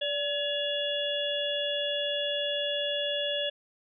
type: harmonic tone with a mistuned harmonic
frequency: 566 Hz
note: C#5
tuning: 36 cents sharp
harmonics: 1 / 3 / 5 / 6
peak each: -31 / -39 / -34 / -32 dBFS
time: 0.01-3.5 s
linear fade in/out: 10 ms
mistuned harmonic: 1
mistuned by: +38 cents
effects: none